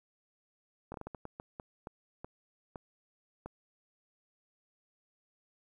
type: slowing click train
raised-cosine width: 1 ms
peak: -28 dBFS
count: 13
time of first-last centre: 0.92-3.46 s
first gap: 22 ms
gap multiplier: 1.37
effects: 11-bit